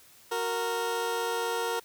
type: tone pair together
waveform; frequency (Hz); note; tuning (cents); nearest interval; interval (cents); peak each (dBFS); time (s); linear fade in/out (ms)
20% pulse; 368.3 / 464; F#4 / A#4; -8 / -8; major third; 400; -31 / -24; 0.31-1.8; 10
effects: white hiss -56 dBFS RMS until 1.84 s